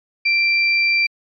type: tone pair together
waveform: sine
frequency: 2356 / 4669 Hz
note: D7 / D8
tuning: +5 / -11 cents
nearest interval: octave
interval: 1184 cents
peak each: -14 / -23 dBFS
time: 0.25-1.07 s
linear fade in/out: 10 ms
effects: MP3 64 kbps